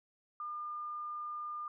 sine tone, 1206 Hz, D6, 46 cents sharp, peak -38 dBFS, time 0.4-1.68 s, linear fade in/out 2 ms, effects none

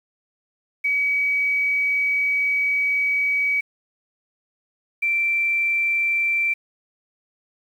sine tone pair in turn, 2271 / 2346 Hz, C#7 / D7, +41 / -2 cents, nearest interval minor second, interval 57 cents, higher second, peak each -18 dBFS, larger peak neither, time 0.84-3.61 / 5.02-6.54 s, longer first, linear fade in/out 10 ms, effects 8-bit

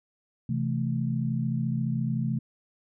sine chord, A minor, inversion first, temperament equal, 130.81 / 164.81 / 220 Hz, C3 / E3 / A3, 0 / 0 / 0 cents, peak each -28 / -31 / -30 dBFS, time 0.49-2.39 s, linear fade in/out 5 ms, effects none

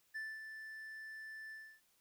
triangle tone with ADSR envelope, 1760 Hz, A6, in tune, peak -38 dBFS, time 0.14-1.81 s, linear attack 20 ms, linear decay 230 ms, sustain -7 dB, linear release 290 ms, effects white hiss -74 dBFS RMS until 2 s

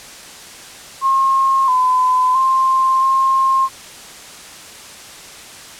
sine tone with pitch steps, 1074 / 1014 / 1053 / 1065 Hz, C6 / B5 / C6 / C6, +45 / +45 / +11 / +30 cents, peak -11 dBFS, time 1.01-3.69 s, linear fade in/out 50 ms, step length 670 ms, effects white hiss -36 dBFS RMS until 5.79 s + low-pass 9000 Hz 12 dB/octave

